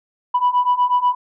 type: beating tone pair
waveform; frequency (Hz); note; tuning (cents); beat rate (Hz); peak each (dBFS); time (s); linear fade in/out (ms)
sine; 982 / 990.2; B5 / B5; -10 / +4; 8.2; -17 / -15; 0.34-1.15; 10
effects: tanh soft clip ceiling -9 dBFS